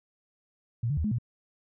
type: tone with pitch steps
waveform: sine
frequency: 116.6 / 145.5 / 77.9 / 211.6 / 119.1 Hz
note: A#2 / D3 / D#2 / G#3 / A#2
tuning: +1 / -16 / +3 / +33 / +38 cents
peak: -25 dBFS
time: 0.83-1.185 s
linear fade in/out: 5 ms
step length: 71 ms
effects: none